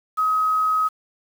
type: tone with quantisation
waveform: sine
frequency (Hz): 1268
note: D#6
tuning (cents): +32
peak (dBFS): -17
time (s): 0.17-0.89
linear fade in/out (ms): 20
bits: 7
effects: none